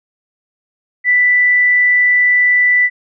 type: tone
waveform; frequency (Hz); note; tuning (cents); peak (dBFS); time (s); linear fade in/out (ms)
sine; 1979; B6; +3; -8; 1.04-2.9; 50
effects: none